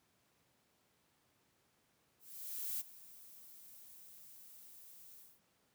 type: noise with ADSR envelope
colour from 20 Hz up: violet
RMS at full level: -39 dBFS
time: 2.19-5.41 s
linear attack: 610 ms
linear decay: 21 ms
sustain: -18 dB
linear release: 230 ms
effects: pink hiss -75 dBFS RMS until 5.74 s + high-pass 100 Hz 12 dB/octave